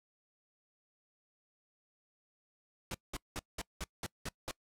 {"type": "noise bursts", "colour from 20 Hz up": "pink", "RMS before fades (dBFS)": -39, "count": 8, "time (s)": [2.91, 4.512], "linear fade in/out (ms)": 2, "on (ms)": 34, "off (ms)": 190, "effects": ["noise-tail reverb RT60 0.1 s tail -24 dB re dry", "low-pass 11000 Hz 12 dB/octave"]}